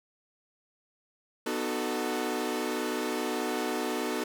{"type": "chord", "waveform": "sawtooth", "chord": "B dominant seventh", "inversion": "none", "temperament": "equal with one note detuned", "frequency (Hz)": [246.9, 305.1, 370, 440], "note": ["B3", "D#4", "F#4", "A4"], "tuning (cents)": [0, -34, 0, 0], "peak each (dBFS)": -31, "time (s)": [1.46, 4.24], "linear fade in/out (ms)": 5, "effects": []}